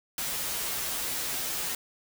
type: noise with comb filter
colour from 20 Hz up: white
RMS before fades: -32 dBFS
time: 0.18-1.75 s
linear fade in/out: 2 ms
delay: 10 ms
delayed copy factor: -0.8
effects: none

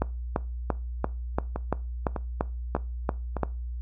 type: two click trains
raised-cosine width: 1 ms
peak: -16 / -10 dBFS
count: 4 / 11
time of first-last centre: 1.56-3.367 / 0.02-3.433 s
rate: 1.66 / 2.93 Hz
effects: noise-tail reverb RT60 0.3 s tail -20 dB re dry + added 60 Hz sine -31 dBFS peak until 3.81 s

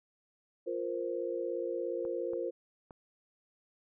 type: chord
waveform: sine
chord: F suspended fourth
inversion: none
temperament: equal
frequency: 349.2 / 466.2 / 523.3 Hz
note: F4 / Bb4 / C5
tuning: 0 / 0 / 0 cents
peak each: -37 dBFS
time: 0.66-2.51 s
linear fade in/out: 20 ms
type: clicks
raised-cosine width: 1 ms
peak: -35 dBFS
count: 3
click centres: 2.051 / 2.334 / 2.908 s
effects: none

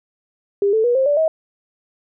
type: tone with pitch steps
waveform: sine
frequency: 401.6 / 440.5 / 483.1 / 529.9 / 581.2 / 637.5 Hz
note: G4 / A4 / B4 / C5 / D5 / D#5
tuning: +42 / +2 / -38 / +22 / -18 / +42 cents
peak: -13 dBFS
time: 0.62-1.28 s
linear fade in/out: 2 ms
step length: 110 ms
effects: none

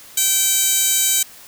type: tone with high-pass filter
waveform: 15% pulse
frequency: 773 Hz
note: G5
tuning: 24 cents flat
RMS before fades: -17 dBFS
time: 0.17-1.23 s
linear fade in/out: 5 ms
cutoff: 5900 Hz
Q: 1.3
effects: white hiss -42 dBFS RMS until 1.47 s

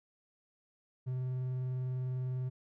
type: tone with vibrato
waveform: triangle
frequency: 127.8 Hz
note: C3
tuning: 40 cents flat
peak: -31 dBFS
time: 1.06-2.5 s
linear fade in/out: 20 ms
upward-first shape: sine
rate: 20 Hz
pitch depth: 24 cents each way
effects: none

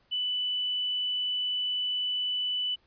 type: tone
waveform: sine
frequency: 2984 Hz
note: F#7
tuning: 14 cents sharp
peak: -27 dBFS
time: 0.11-2.76 s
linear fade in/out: 20 ms
effects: pink hiss -67 dBFS RMS until 2.86 s + resampled to 11025 Hz

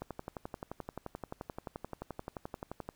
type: click train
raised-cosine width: 1 ms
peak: -25 dBFS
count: 34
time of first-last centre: 0.02-2.89 s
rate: 11.5 Hz
effects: pink hiss -68 dBFS RMS until 2.95 s

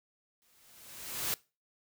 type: noise with exponential growth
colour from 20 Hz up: white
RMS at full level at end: -31 dBFS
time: 0.42-1.34 s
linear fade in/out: 0 ms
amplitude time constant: 200 ms
effects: noise-tail reverb RT60 0.3 s tail -22 dB re dry

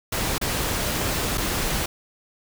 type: noise with dropouts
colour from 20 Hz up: pink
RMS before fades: -25 dBFS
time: 0.12-1.86 s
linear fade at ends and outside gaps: 5 ms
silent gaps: 0.382-0.413 / 1.375-1.379 s
effects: none

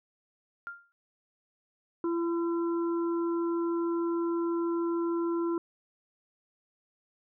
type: tone with exponential decay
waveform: sine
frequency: 1396.9 Hz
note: F6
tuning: in tune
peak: -33 dBFS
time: 0.67-0.92 s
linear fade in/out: 0 ms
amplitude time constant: 53 ms
type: harmonic tone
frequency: 338.3 Hz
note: E4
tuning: 45 cents sharp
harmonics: 1 / 3 / 4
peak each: -27 / -39 / -43 dBFS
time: 2.04-5.58 s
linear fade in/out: 2 ms
effects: none

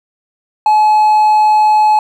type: tone with hard clipping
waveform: triangle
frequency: 854 Hz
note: G#5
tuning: 48 cents sharp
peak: -7 dBFS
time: 0.66-1.99 s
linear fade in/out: 2 ms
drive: 5 dB
effects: none

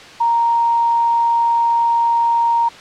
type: tone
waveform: sine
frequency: 932.3 Hz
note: A#5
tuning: in tune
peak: -12 dBFS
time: 0.2-2.69 s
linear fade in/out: 10 ms
effects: white hiss -37 dBFS RMS until 2.8 s + low-pass 4000 Hz 12 dB/octave

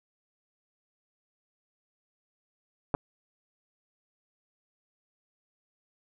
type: clicks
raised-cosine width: 1 ms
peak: -13 dBFS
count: 2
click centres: 2.942 / 2.949 s
effects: none

